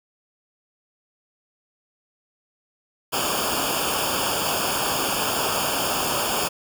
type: noise with comb filter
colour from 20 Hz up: pink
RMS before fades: -24 dBFS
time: 3.12-6.49 s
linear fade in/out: 20 ms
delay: 0.5 ms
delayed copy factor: -1
effects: none